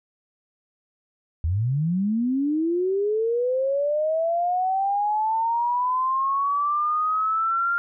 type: linear sweep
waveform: sine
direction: up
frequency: 74.9 to 1400 Hz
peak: -20 dBFS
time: 1.44-7.78 s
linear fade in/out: 0 ms
effects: none